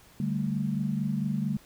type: chord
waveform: sine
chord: D suspended fourth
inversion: none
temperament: just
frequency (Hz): 146.83 / 195.78 / 220.2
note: D3 / G3 / A3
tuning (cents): 0 / -2 / +2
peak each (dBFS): -31 / -30 / -31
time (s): 0.2-1.57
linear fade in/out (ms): 2
effects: pink hiss -56 dBFS RMS until 1.65 s